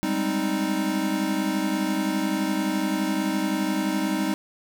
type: chord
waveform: square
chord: Ab major seventh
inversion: third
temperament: equal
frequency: 196 / 207.7 / 261.6 / 311.1 Hz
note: G3 / Ab3 / C4 / Eb4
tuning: 0 / 0 / 0 / 0 cents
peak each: -29 / -32 / -31 / -27 dBFS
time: 0.03-4.34 s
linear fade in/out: 0 ms
effects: none